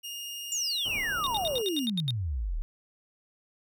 sawtooth tone, 2838 Hz, F7, 27 cents sharp, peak -33 dBFS, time 0.03-1.87 s, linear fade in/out 20 ms
sine exponential sweep, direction down, 7350 to 33.65 Hz, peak -28 dBFS, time 0.52-2.62 s, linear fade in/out 0 ms
pink band-stop noise, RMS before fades -42 dBFS, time 0.85-1.62 s, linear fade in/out 5 ms, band 1300 to 10000 Hz, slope 48 dB/octave
triangle tone bursts, 3687 Hz, A#7, 20 cents flat, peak -26 dBFS, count 9, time 1.24-2.106 s, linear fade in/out 0 ms, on 26 ms, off 79 ms
effects none

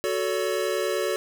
square chord, F# minor, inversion none, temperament equal with one note detuned, 370 / 440 / 568 Hz, F#4 / A4 / C#5, 0 / 0 / +42 cents, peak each -29 dBFS, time 0.04-1.16 s, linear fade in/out 0 ms, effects none

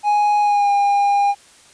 triangle tone with pitch glide, 830.6 to 807.4 Hz, G#5 to G#5, 0 to -49 cents, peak -11 dBFS, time 0.03-1.35 s, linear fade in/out 50 ms, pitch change -49 cents, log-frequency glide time 0.41-0.71 s, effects white hiss -48 dBFS RMS until 1.73 s + resampled to 22050 Hz

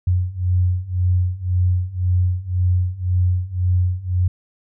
sine beating tone pair, 89.4 / 91.3 Hz, F2 / F#2, +41 / -23 cents, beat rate 1.9 Hz, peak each -20 / -18 dBFS, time 0.07-4.28 s, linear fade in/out 5 ms, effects none

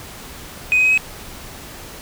sine tone with pitch steps, 2501 / 2517 / 2533 / 2549 Hz, D#7 / D#7 / D#7 / D#7, +8 / +19 / +30 / +41 cents, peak -10 dBFS, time 0.72-0.976 s, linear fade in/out 0 ms, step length 64 ms, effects tanh soft clip ceiling -9 dBFS + pink hiss -36 dBFS RMS until 2.01 s

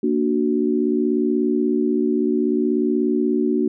sine chord, Bb augmented, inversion none, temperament equal, 233.1 / 293.7 / 370 Hz, Bb3 / D4 / F#4, 0 / 0 / 0 cents, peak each -21 dBFS, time 0.03-3.68 s, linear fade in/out 5 ms, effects none

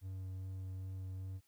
triangle tone with vibrato, 94.1 Hz, F#2, 30 cents sharp, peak -39 dBFS, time 0.01-1.41 s, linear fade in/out 50 ms, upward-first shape sine, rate 2.5 Hz, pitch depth 10 cents each way, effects white hiss -75 dBFS RMS until 1.47 s

